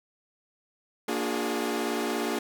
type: chord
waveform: sawtooth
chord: Bb dominant seventh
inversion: none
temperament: equal with one note detuned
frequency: 233.1 / 293.7 / 358.2 / 415.3 Hz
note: Bb3 / D4 / F4 / Ab4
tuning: 0 / 0 / +44 / 0 cents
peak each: -29 dBFS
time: 1.08-2.39 s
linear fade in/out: 5 ms
effects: none